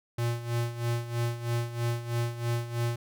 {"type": "tone with tremolo", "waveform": "square", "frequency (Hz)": 118.3, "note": "A#2", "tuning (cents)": 26, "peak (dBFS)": -26, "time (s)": [0.18, 2.96], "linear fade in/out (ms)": 5, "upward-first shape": "sine", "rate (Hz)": 3.1, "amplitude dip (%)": 75, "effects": []}